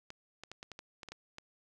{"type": "clicks", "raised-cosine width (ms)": 0.2, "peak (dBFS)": -28, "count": 10, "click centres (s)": [0.104, 0.436, 0.516, 0.629, 0.717, 0.791, 1.032, 1.087, 1.12, 1.384], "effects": []}